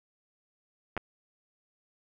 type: clicks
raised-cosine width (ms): 0.5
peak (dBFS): -18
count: 2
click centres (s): 0.967 / 0.976
effects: none